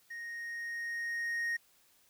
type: tone with level ramp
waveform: triangle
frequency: 1864.7 Hz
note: A#6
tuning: in tune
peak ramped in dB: -39 to -29 dBFS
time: 0.1-1.57 s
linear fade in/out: 10 ms
effects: white hiss -67 dBFS RMS until 2.09 s